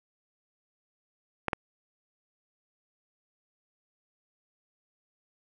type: clicks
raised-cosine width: 0.5 ms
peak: -12 dBFS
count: 2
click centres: 1.483 / 1.532 s
effects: none